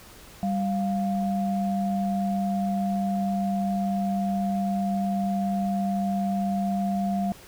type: tone pair together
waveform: sine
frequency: 196 / 699.4 Hz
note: G3 / F5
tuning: 0 / +2 cents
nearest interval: octave + minor seventh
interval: 2202 cents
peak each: -24 / -29 dBFS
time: 0.43-7.32 s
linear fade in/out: 0 ms
effects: pink hiss -48 dBFS RMS until 7.47 s

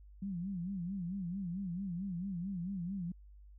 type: tone with vibrato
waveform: sine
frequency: 184 Hz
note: F#3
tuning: 9 cents flat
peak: -36 dBFS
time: 0.22-3.12 s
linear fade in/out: 5 ms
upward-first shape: sine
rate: 4.5 Hz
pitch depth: 150 cents each way
effects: added 50 Hz sine -53 dBFS peak until 3.58 s

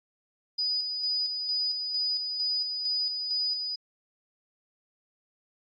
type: tone with tremolo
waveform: sine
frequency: 4955 Hz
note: D#8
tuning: 8 cents flat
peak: -25 dBFS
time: 0.58-3.76 s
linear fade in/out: 10 ms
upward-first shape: square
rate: 2.2 Hz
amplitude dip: 40%
effects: MP3 32 kbps

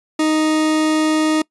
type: tone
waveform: 40% pulse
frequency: 311.1 Hz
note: D#4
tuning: in tune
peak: -13 dBFS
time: 0.19-1.42 s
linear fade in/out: 5 ms
effects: noise-tail reverb RT60 0.1 s tail -24 dB re dry + resampled to 24000 Hz

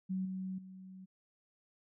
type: tone with level steps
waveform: sine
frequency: 187.9 Hz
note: F#3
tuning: 27 cents sharp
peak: -33 / -37 / -48 dBFS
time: 0.09-1.06 s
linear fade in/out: 20 ms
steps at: 0.25 / 0.58 s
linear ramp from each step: 5 ms
effects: none

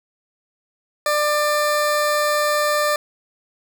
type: tone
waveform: 20% pulse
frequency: 595 Hz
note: D5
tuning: 22 cents sharp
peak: -12 dBFS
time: 1.06-2.96 s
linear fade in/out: 2 ms
effects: none

